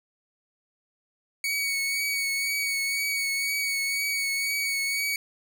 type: tone with vibrato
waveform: sawtooth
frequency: 2236 Hz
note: C#7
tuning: 14 cents sharp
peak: -22 dBFS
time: 1.44-5.16 s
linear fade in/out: 2 ms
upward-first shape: triangle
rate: 2 Hz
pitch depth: 29 cents each way
effects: none